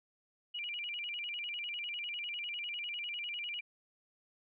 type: tone with vibrato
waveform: sine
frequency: 2621 Hz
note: E7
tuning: 11 cents flat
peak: -37 dBFS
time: 0.54-3.61 s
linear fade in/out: 10 ms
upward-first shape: square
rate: 10 Hz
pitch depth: 180 cents each way
effects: none